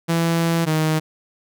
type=tone pair in turn; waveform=sawtooth; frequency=166.7 / 156.72 Hz; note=E3 / D#3; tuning=+20 / +13 cents; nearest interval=minor second; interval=107 cents; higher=first; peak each=-13 dBFS; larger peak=neither; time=0.08-0.66 / 0.66-1 s; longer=first; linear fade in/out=20 ms; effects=none